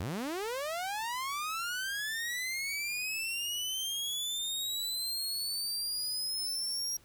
sawtooth linear sweep, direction up, 72.1 to 5660 Hz, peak -30 dBFS, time 0-6.97 s, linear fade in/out 5 ms, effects pink hiss -62 dBFS RMS until 7.04 s

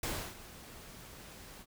pink noise with ADSR envelope, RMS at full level -35 dBFS, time 0.03-1.66 s, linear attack 4 ms, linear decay 310 ms, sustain -16 dB, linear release 53 ms, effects none

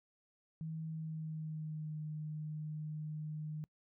sine tone with pitch glide, 159.7 to 153.37 Hz, D#3 to D#3, +45 to -25 cents, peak -39 dBFS, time 0.61-3.64 s, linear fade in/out 0 ms, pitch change -70 cents, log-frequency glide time 0.86-2 s, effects noise-tail reverb RT60 0.1 s tail -26 dB re dry

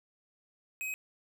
square tone, 2531 Hz, D#7, 29 cents sharp, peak -35 dBFS, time 0.81-0.94 s, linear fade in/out 0 ms, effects 11-bit

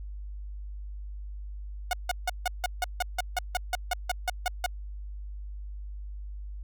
sawtooth tone bursts, 727 Hz, F#5, 31 cents flat, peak -21 dBFS, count 16, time 1.91-4.662 s, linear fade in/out 2 ms, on 22 ms, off 160 ms, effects added 50 Hz sine -36 dBFS peak until 6.63 s

